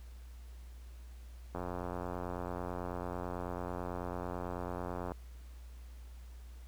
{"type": "click train", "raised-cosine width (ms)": 1, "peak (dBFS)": -25, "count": 319, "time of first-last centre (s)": [1.55, 5.119], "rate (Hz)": 89.1, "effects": ["added 60 Hz sine -47 dBFS peak until 6.67 s", "pink hiss -64 dBFS RMS until 6.67 s"]}